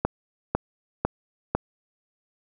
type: click train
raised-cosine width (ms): 1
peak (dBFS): -7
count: 4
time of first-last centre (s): 0.05-1.55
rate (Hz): 2
effects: none